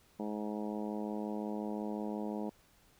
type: harmonic tone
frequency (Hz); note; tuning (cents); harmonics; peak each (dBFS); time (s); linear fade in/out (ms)
105.6; G#2; +29; 2 / 3 / 4 / 5 / 6 / 7 / 8 / 9; -38 / -42 / -44 / -46 / -48 / -49 / -50 / -51; 0.19-2.5; 10
effects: pink hiss -66 dBFS RMS until 2.99 s